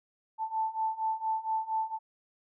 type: beating tone pair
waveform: sine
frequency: 880 / 884.3 Hz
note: A5 / A5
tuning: 0 / +8 cents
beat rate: 4.3 Hz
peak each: -33 / -31 dBFS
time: 0.38-1.99 s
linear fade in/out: 50 ms
effects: none